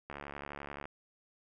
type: click train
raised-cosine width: 0.5 ms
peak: -27 dBFS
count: 55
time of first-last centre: 0.1-0.855 s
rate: 71.5 Hz
effects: none